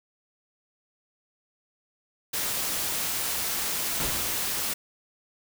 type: noise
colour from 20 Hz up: white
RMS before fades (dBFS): -29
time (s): 2.33-4.74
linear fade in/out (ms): 10
type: noise with exponential decay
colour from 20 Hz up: pink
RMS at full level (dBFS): -29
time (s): 4-4.69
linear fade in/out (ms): 0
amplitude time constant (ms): 150
effects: none